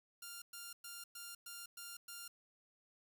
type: tone bursts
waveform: 5% pulse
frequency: 1396.9 Hz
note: F6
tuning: in tune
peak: -36 dBFS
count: 7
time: 0.22-2.28 s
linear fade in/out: 5 ms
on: 200 ms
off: 110 ms
effects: 11-bit